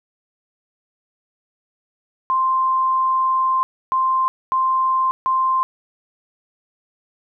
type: tone bursts at uneven times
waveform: sine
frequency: 1046.5 Hz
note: C6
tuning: in tune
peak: -15 dBFS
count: 4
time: 2.3-3.63 / 3.92-4.28 / 4.52-5.11 / 5.26-5.63 s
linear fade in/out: 0 ms
effects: none